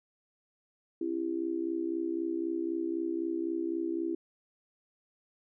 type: tone with amplitude modulation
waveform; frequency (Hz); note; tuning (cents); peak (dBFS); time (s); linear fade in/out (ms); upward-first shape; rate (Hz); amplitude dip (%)
sine; 332.9; E4; +17; -26; 1.01-4.15; 5; sine; 63.9; 85
effects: none